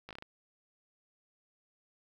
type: slowing click train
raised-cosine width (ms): 0.3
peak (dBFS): -29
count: 6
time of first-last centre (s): 0.09-0.224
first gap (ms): 17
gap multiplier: 1.23
effects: 10-bit